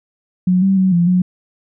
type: tone with pitch steps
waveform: sine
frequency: 182.4 / 192.9 / 188 / 172.6 / 181.6 Hz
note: F#3 / G3 / F#3 / F3 / F#3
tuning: -24 / -28 / +28 / -20 / -32 cents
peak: -10 dBFS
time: 0.47-1.22 s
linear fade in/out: 5 ms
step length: 150 ms
effects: none